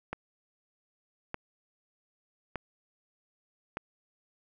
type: click train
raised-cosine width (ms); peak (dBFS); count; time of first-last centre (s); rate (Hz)
0.5; -19; 4; 0.13-3.771; 0.824
effects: none